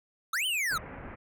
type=linear two-way sweep; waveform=square; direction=up then down; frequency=1191 to 3136 to 1220 Hz; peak=-28 dBFS; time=0.33-0.78 s; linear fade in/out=5 ms; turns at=0.46 s
type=low-pass noise; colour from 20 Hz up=pink; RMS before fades=-43 dBFS; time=0.7-1.16 s; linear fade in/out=20 ms; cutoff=2300 Hz; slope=48 dB/octave
effects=none